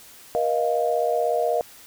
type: chord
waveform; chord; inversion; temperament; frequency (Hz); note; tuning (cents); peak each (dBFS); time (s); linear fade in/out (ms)
sine; Bb suspended fourth; none; equal with one note detuned; 476.8 / 622.3 / 698.5; Bb4 / Eb5 / F5; +39 / 0 / 0; -24; 0.35-1.61; 0
effects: white hiss -47 dBFS RMS until 1.86 s